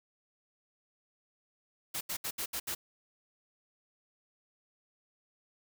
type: noise bursts at uneven times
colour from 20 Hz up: white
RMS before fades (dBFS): -36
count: 6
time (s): 1.94-2.01 / 2.09-2.17 / 2.24-2.31 / 2.38-2.46 / 2.53-2.6 / 2.67-2.75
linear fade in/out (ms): 10
effects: none